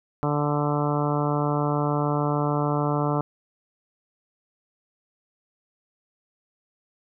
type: harmonic tone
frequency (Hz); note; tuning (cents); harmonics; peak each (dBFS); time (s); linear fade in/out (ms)
146.83; D3; 0; 1 / 2 / 3 / 4 / 5 / 6 / 7 / 8 / 9; -25 / -28 / -30 / -31 / -32 / -33 / -33 / -34 / -35; 0.23-3.21; 0
effects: none